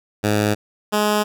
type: tone pair in turn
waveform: 10% pulse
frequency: 105 / 210 Hz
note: G#2 / G#3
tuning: +19 / +19 cents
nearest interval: octave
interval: 1200 cents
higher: second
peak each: -8 dBFS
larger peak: neither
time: 0.23-0.55 / 0.92-1.24 s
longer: neither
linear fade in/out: 20 ms
effects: none